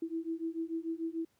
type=beating tone pair; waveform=sine; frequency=324.7 / 331.5 Hz; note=E4 / E4; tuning=-26 / +10 cents; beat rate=6.8 Hz; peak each=-37 / -37 dBFS; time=0.02-1.25 s; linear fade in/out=5 ms; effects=pink hiss -74 dBFS RMS until 1.39 s + high-pass 60 Hz 12 dB/octave